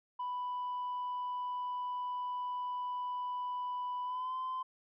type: tone with pitch glide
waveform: sine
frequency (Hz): 991 to 1029.5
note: B5 to C6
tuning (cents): +6 to -28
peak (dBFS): -33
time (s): 0.19-4.63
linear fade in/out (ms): 10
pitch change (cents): +66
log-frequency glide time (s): 4.04-4.35
effects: tanh soft clip ceiling -33 dBFS